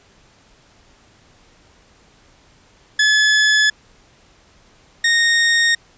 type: tone pair in turn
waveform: sawtooth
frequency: 1715 / 1853.9 Hz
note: A6 / A#6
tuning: -45 / -10 cents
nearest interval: minor second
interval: 135 cents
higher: second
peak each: -8 / -9 dBFS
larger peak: first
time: 2.99-3.7 / 5.04-5.75 s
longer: neither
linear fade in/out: 5 ms
effects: pink hiss -52 dBFS RMS until 5.97 s + resampled to 16000 Hz